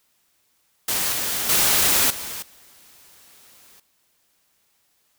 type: noise with level steps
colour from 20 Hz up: white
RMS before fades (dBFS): -23 / -25 / -18 / -32 / -51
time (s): 0.88-3.8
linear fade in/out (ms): 5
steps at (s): 1.12 / 1.49 / 2.1 / 2.42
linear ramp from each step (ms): 5
effects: white hiss -66 dBFS RMS until 5.18 s